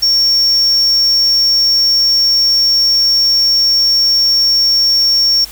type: tone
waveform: triangle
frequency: 5500 Hz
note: F8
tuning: 27 cents flat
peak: -7 dBFS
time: 0.02-5.45 s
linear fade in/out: 10 ms
effects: added 50 Hz sine -37 dBFS peak until 5.51 s + white hiss -34 dBFS RMS until 5.51 s